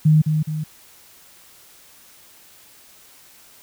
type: tone with echo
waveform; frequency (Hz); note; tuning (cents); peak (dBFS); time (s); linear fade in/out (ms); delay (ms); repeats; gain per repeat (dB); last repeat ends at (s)
sine; 154.5; D#3; -12; -10; 0.05-0.22; 10; 210; 2; -6; 0.64
effects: white hiss -49 dBFS RMS until 3.62 s